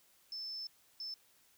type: tone bursts at uneven times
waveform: sine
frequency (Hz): 5274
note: E8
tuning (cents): 0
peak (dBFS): -40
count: 2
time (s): 0.32-0.67 / 1-1.14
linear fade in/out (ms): 2
effects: white hiss -68 dBFS RMS until 1.57 s